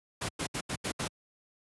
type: noise bursts at uneven times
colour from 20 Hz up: pink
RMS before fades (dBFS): -33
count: 6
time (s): 0.21-0.29 / 0.39-0.47 / 0.54-0.61 / 0.69-0.76 / 0.84-0.92 / 0.99-1.08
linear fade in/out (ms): 10
effects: high-pass 80 Hz 12 dB/octave + resampled to 24000 Hz